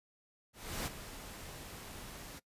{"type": "noise with ADSR envelope", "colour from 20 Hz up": "pink", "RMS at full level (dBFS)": -37, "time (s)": [0.53, 2.4], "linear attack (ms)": 330, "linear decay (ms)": 28, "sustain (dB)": -11, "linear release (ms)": 23, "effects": ["noise-tail reverb RT60 0.1 s tail -21 dB re dry", "resampled to 32000 Hz"]}